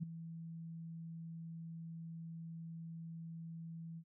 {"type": "tone with ADSR envelope", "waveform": "sine", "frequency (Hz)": 164.81, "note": "E3", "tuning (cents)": 0, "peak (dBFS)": -34, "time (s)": [0, 4.04], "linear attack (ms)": 29, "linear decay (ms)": 9, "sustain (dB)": -11, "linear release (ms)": 64, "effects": []}